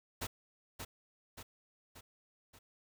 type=noise with echo; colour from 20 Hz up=pink; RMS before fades=-39 dBFS; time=0.21-0.27 s; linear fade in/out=10 ms; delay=580 ms; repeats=4; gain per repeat=-5 dB; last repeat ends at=2.59 s; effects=none